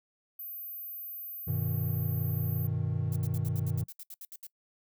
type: tone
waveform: sine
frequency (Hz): 14380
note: A9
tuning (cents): +36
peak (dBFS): -38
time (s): 0.39-2.67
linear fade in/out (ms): 5
type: chord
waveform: triangle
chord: G augmented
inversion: none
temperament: equal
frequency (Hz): 98 / 123.47 / 155.56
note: G2 / B2 / D#3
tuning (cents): 0 / 0 / 0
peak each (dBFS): -31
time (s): 1.47-3.84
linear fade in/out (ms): 10
type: noise bursts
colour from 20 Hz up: violet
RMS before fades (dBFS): -44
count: 13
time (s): 3.12-4.468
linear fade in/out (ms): 2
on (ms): 40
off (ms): 69
effects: noise-tail reverb RT60 0.1 s tail -23 dB re dry